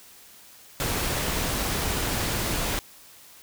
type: noise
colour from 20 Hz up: pink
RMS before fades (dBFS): -27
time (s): 0.8-2.79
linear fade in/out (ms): 0
effects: white hiss -50 dBFS RMS until 3.42 s